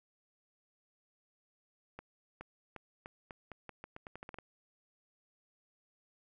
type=accelerating click train; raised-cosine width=0.5 ms; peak=-30 dBFS; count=15; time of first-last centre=1.99-4.386 s; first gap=420 ms; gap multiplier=0.84; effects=none